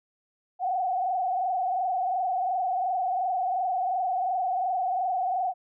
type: tone with frequency modulation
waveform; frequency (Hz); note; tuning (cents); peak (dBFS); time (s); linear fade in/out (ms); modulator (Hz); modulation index
sine; 740; F#5; 0; -24; 0.59-5.54; 50; 22.8; 1.5
effects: none